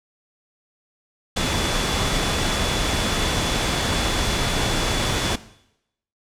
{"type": "tone in noise", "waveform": "sine", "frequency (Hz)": 3442, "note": "A7", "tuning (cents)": -39, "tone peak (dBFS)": -31, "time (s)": [1.36, 5.36], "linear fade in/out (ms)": 10, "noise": "pink", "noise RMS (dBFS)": -22, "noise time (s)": [1.36, 5.36], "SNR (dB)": -12, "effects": ["noise-tail reverb RT60 0.8 s tail -17 dB re dry", "low-pass 8000 Hz 12 dB/octave"]}